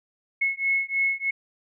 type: beating tone pair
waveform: sine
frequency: 2183 / 2186.2 Hz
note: C#7 / C#7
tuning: -27 / -25 cents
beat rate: 3.2 Hz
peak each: -25 dBFS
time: 0.41-1.31 s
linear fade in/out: 10 ms
effects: none